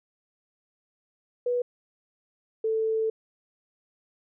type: tone pair in turn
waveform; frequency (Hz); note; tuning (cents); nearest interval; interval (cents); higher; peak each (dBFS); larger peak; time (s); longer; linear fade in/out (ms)
sine; 489.1 / 442.4; B4 / A4; -17 / +9; major second; 174; first; -23; neither; 1.46-1.62 / 2.64-3.1; second; 5
effects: none